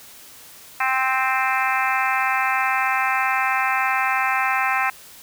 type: harmonic tone with a mistuned harmonic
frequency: 261.6 Hz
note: C4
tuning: in tune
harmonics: 3 / 4 / 5 / 6 / 7 / 8 / 9 / 10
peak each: -24 / -25 / -26 / -27 / -27 / -28 / -29 / -29 dBFS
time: 0.8-4.9 s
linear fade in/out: 5 ms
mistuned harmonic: 9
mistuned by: +20 cents
effects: white hiss -44 dBFS RMS until 5.22 s